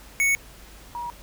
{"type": "tone pair in turn", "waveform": ["square", "sine"], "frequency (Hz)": [2218, 955.5], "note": ["C#7", "A#5"], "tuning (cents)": [0, 43], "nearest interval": "octave + minor third", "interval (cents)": 1457, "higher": "first", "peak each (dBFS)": [-19, -29], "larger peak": "first", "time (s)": [[0.2, 0.35], [0.95, 1.1]], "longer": "neither", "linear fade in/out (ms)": 0, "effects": ["added 50 Hz sine -48 dBFS peak until 1.22 s", "pink hiss -48 dBFS RMS until 1.22 s"]}